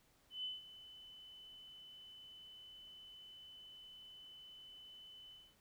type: tone with ADSR envelope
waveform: sine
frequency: 3017 Hz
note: F#7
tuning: 33 cents sharp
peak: -39 dBFS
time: 0.3-5.56 s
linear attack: 140 ms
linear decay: 170 ms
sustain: -15 dB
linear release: 250 ms
effects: pink hiss -72 dBFS RMS until 5.6 s